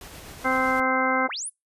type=noise with tremolo; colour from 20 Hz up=pink; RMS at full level=-41 dBFS; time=0.01-0.8 s; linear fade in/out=2 ms; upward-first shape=sine; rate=7.9 Hz; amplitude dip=25%
type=harmonic tone; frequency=260 Hz; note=C4; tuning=11 cents flat; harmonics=1 / 2 / 3 / 4 / 5 / 6 / 8; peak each=-28 / -28 / -28 / -28 / -28 / -28 / -28 dBFS; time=0.44-1.28 s; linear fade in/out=20 ms
type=linear sweep; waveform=sine; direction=up; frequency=140.2 to 10830 Hz; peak=-29 dBFS; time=1.28-1.5 s; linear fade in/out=20 ms
effects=noise-tail reverb RT60 0.2 s tail -26 dB re dry + resampled to 32000 Hz